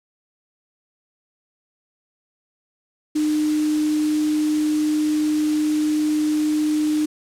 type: tone in noise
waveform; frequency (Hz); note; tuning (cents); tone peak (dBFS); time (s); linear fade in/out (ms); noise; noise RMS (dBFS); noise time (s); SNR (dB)
sine; 304.1; D#4; -40; -17; 3.15-7.06; 10; white; -34; 3.15-7.06; +14
effects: low-pass 9000 Hz 12 dB/octave